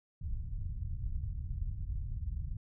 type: low-pass noise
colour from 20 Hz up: pink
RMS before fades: -37 dBFS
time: 0.21-2.57 s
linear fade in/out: 5 ms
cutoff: 110 Hz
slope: 24 dB/octave
effects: none